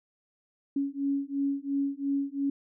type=beating tone pair; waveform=sine; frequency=277.2 / 280.1 Hz; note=C#4 / C#4; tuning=0 / +18 cents; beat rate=2.9 Hz; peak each=-30 dBFS; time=0.76-2.5 s; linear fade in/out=5 ms; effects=none